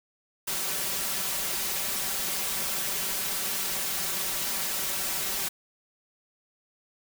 white noise with comb filter, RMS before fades -30 dBFS, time 0.47-5.49 s, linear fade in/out 10 ms, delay 5.2 ms, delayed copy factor +0.85, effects none

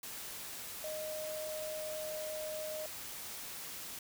sine tone in noise, 619 Hz, D#5, 9 cents flat, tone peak -39 dBFS, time 0.84-2.86 s, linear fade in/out 2 ms, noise white, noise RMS -45 dBFS, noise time 0.03-3.99 s, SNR +3 dB, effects none

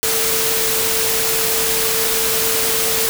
sine tone in noise, 450 Hz, A4, 39 cents sharp, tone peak -24 dBFS, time 0.03-3.09 s, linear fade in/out 0 ms, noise white, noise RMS -18 dBFS, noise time 0.03-3.09 s, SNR -9 dB, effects none

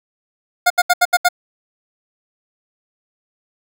25% pulse tone bursts, 713 Hz, F5, 36 cents sharp, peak -6 dBFS, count 6, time 0.66-1.288 s, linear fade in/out 10 ms, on 43 ms, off 74 ms, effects none

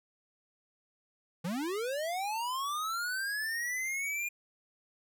square linear sweep, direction up, 155.56 to 2431 Hz, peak -33 dBFS, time 1.44-4.29 s, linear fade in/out 10 ms, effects none

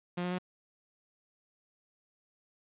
sawtooth tone with pitch steps, 176.8 / 179.16 / 181.56 Hz, F3 / F3 / F#3, +22 / +44 / -32 cents, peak -28 dBFS, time 0.17-0.386 s, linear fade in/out 10 ms, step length 72 ms, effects resampled to 8000 Hz + 9-bit

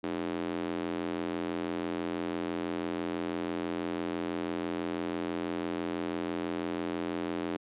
square tone with high-pass filter, 43.03 Hz, F1, 25 cents flat, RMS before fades -34 dBFS, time 0.03-7.57 s, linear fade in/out 10 ms, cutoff 300 Hz, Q 2.3, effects resampled to 8000 Hz

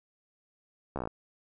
slowing click train, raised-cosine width 1 ms, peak -20 dBFS, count 8, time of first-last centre 0.96-1.074 s, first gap 14 ms, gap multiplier 1.05, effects none

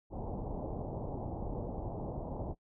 pink low-pass noise, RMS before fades -39 dBFS, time 0.1-2.55 s, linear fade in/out 50 ms, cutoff 880 Hz, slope 48 dB/octave, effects noise-tail reverb RT60 0.1 s tail -22 dB re dry

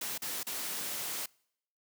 white noise with dropouts, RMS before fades -37 dBFS, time 0.01-1.26 s, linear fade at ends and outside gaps 5 ms, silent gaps 0.179-0.219 / 0.432-0.467 s, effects noise-tail reverb RT60 0.7 s tail -26 dB re dry + high-pass 150 Hz 12 dB/octave

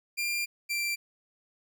sawtooth tone pair in turn, 2390 / 2356 Hz, D7 / D7, +30 / +5 cents, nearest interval unison, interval 25 cents, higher first, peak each -25 / -25 dBFS, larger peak neither, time 0.17-0.46 / 0.69-0.96 s, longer first, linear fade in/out 20 ms, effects none

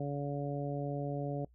harmonic tone, 142.6 Hz, C#3, 49 cents sharp, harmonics 1 / 2 / 3 / 4 / 5, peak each -36 / -40 / -42 / -41 / -45 dBFS, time 0-1.45 s, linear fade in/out 5 ms, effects noise-tail reverb RT60 0.1 s tail -22 dB re dry + added 60 Hz sine -60 dBFS peak until 1.54 s

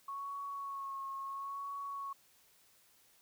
sine tone with vibrato, 1103 Hz, C#6, 9 cents flat, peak -39 dBFS, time 0.08-2.13 s, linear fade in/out 5 ms, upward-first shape sine, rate 0.74 Hz, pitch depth 26 cents each way, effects white hiss -67 dBFS RMS until 3.21 s

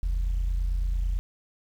sine tone pair together, 44.34 / 73.42 Hz, F1 / D2, +27 / 0 cents, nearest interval major sixth, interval 873 cents, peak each -22 / -33 dBFS, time 0.03-1.19 s, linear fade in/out 0 ms, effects tanh soft clip ceiling -21 dBFS + 9-bit

